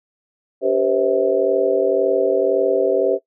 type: tone cluster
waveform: sine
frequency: 285.8 / 393.4 / 485.1 / 527 / 647 Hz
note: D4 / G4 / B4 / C5 / E5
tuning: -47 / +6 / -31 / +12 / -32 cents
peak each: -27 / -19 / -22 / -19 / -22 dBFS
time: 0.61-3.19 s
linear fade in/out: 50 ms
effects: noise-tail reverb RT60 0.1 s tail -17 dB re dry